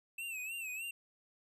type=tone with vibrato; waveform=square; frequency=2632 Hz; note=E7; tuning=3 cents flat; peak=-40 dBFS; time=0.18-0.91 s; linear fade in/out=5 ms; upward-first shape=sine; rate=3.3 Hz; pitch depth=100 cents each way; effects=none